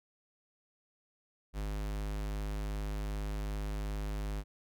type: tone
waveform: square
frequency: 51.3 Hz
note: G#1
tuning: 21 cents flat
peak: -35 dBFS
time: 1.53-4.44 s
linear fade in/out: 50 ms
effects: none